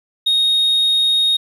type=tone; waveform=sine; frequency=3729 Hz; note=A#7; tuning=in tune; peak=-10 dBFS; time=0.26-1.37 s; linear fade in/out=10 ms; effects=tanh soft clip ceiling -11 dBFS + 8-bit